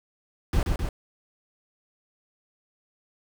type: noise with echo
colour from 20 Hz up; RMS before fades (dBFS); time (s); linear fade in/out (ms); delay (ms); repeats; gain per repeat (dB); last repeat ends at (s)
brown; -22; 0.53-0.63; 2; 130; 2; -3; 0.89
effects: none